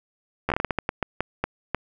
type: slowing click train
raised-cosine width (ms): 0.5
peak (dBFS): -8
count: 14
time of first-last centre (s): 0.49-1.747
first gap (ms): 12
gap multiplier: 1.31
effects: none